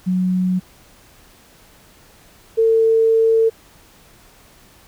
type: tone pair in turn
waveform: sine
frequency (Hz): 183.7 / 449.5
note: F#3 / A4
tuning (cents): -12 / +37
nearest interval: octave + minor third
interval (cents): 1549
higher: second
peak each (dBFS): -15 / -11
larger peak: second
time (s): 0.06-0.6 / 2.57-3.5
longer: second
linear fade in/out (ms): 20
effects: pink hiss -49 dBFS RMS until 4.87 s

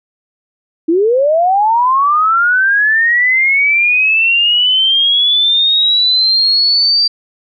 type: linear sweep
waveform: sine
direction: up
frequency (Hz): 311.1 to 4699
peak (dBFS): -8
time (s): 0.88-7.08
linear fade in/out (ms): 10
effects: none

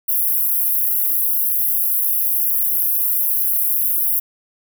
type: high-pass noise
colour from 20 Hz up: pink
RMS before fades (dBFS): -18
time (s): 0.08-4.2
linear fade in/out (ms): 10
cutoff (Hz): 11000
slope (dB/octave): 96
effects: none

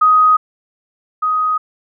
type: tone pair in turn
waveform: sine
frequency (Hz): 1253 / 1253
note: D#6 / D#6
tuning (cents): +12 / +12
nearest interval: unison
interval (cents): 0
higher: neither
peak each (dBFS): -7 / -13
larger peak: first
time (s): 0.01-0.37 / 1.22-1.58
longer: neither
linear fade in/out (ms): 10
effects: none

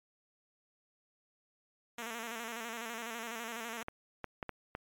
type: tone with vibrato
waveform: 5% pulse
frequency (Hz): 230.1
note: A#3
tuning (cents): -22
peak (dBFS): -28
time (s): 1.98-3.83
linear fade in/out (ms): 2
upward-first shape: square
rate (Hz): 12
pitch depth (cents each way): 54
type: clicks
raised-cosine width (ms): 0.5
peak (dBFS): -23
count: 5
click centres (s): 3.884 / 4.243 / 4.428 / 4.493 / 4.751
effects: MP3 96 kbps

